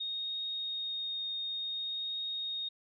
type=tone with vibrato; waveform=sine; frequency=3714 Hz; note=A#7; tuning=7 cents flat; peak=-34 dBFS; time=0-2.69 s; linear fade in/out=10 ms; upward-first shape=triangle; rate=0.56 Hz; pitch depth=8 cents each way; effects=none